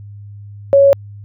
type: tone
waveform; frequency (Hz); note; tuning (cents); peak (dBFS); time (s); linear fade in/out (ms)
sine; 556; C#5; +5; -5; 0.73-0.93; 0
effects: added 102 Hz sine -31 dBFS peak until 1.24 s